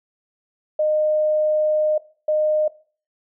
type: tone bursts at uneven times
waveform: sine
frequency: 613 Hz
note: D#5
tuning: 26 cents flat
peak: -16 dBFS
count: 2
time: 0.79-1.98 / 2.28-2.68 s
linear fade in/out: 5 ms
effects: noise-tail reverb RT60 0.4 s tail -18 dB re dry